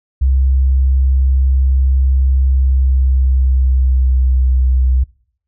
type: tone with pitch glide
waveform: sine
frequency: 66 to 63.9 Hz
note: C2 to C2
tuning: +16 to -40 cents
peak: -9 dBFS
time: 0.21-5.04 s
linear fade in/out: 10 ms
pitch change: -56 cents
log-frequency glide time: 2.43-4.48 s
effects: noise-tail reverb RT60 0.6 s tail -24 dB re dry